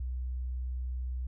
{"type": "tone", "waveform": "sine", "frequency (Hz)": 62.7, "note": "B1", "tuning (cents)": 27, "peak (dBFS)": -32, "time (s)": [0, 1.27], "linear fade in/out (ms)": 5, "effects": []}